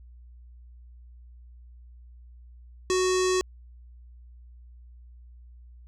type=tone with low-pass filter; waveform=square; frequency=370 Hz; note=F#4; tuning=in tune; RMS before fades=-24 dBFS; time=2.9-3.41 s; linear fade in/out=0 ms; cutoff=6900 Hz; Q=2.9; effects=added 60 Hz sine -46 dBFS peak until 5.87 s